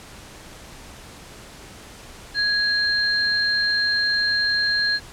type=tone pair together; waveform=sine; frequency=1661.2 / 4186 Hz; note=G#6 / C8; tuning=0 / 0 cents; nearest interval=octave + major third; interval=1600 cents; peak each=-21 dBFS; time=2.34-5 s; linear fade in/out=50 ms; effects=pink hiss -42 dBFS RMS until 5.12 s + low-pass 10000 Hz 12 dB/octave